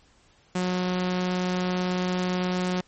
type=tone; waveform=sawtooth; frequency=181.8 Hz; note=F#3; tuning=30 cents flat; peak=-20 dBFS; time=0.55-2.81 s; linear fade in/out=5 ms; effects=pink hiss -60 dBFS RMS until 2.87 s + MP3 32 kbps